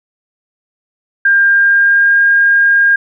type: tone with pitch glide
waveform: sine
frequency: 1600 to 1615.8 Hz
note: G6 to G#6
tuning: +35 to -48 cents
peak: -6 dBFS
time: 1.25-2.96 s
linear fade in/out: 5 ms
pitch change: +17 cents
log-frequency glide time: 1.47-2.22 s
effects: none